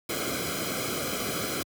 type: noise with comb filter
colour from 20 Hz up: pink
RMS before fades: -31 dBFS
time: 0.09-1.63 s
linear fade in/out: 5 ms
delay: 1.1 ms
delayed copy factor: -0.85
effects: high-pass 80 Hz 12 dB/octave